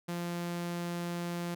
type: tone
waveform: sawtooth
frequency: 173.1 Hz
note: F3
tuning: 15 cents flat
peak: -30 dBFS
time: 0.08-1.55 s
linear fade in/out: 10 ms
effects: none